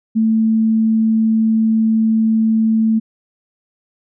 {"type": "tone", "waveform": "sine", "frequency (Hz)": 221.8, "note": "A3", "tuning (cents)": 14, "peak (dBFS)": -11, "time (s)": [0.15, 3], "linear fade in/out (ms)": 20, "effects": []}